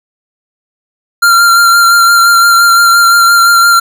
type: tone with vibrato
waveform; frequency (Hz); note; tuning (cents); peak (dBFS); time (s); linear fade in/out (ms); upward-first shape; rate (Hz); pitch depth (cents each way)
square; 1383; F6; -17; -4; 1.22-3.8; 10; sine; 5.8; 20
effects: none